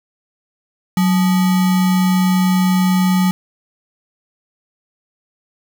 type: tone with sample-and-hold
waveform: sine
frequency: 184.6 Hz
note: F#3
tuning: 4 cents flat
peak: -11 dBFS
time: 0.97-3.31 s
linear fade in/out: 2 ms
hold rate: 1050 Hz
effects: none